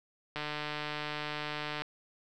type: click train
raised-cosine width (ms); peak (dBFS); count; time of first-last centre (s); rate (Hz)
0.3; -20; 220; 0.36-1.82; 150
effects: none